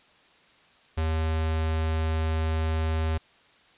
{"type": "tone with notch filter", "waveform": "square", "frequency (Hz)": 79.7, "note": "D#2", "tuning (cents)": 42, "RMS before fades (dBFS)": -26, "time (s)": [0.97, 3.18], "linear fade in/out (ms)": 10, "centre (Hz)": 190, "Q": 1.5, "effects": ["white hiss -58 dBFS RMS until 3.77 s", "resampled to 8000 Hz"]}